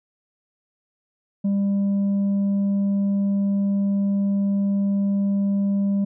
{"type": "tone with tanh clipping", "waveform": "sine", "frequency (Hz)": 199, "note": "G3", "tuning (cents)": 26, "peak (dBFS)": -19, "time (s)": [1.44, 6.05], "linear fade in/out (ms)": 10, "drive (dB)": 3, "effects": []}